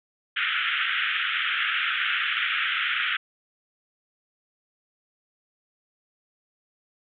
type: band-pass noise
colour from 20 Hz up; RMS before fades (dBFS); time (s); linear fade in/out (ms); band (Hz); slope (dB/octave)
pink; -26; 0.36-3.17; 10; 1300 to 3400; 96
effects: none